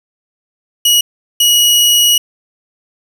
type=tone pair in turn; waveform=sawtooth; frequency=2909 / 2909 Hz; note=F#7 / F#7; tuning=-30 / -30 cents; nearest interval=unison; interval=0 cents; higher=neither; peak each=-4 dBFS; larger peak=neither; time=0.85-1.01 / 1.4-2.18 s; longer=second; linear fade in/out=5 ms; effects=none